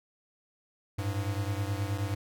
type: beating tone pair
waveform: square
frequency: 98 / 107.5 Hz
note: G2 / A2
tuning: 0 / -40 cents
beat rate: 9.5 Hz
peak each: -32 / -35 dBFS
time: 0.98-2.15 s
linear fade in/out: 10 ms
effects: none